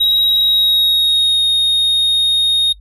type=tone with pitch glide; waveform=triangle; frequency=3821 to 3717 Hz; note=A#7 to A#7; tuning=+42 to -6 cents; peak=-9 dBFS; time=0-2.73 s; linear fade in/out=10 ms; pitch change=-48 cents; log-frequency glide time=0.38-1.45 s; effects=noise-tail reverb RT60 0.1 s tail -24 dB re dry + added 50 Hz sine -38 dBFS peak until 2.8 s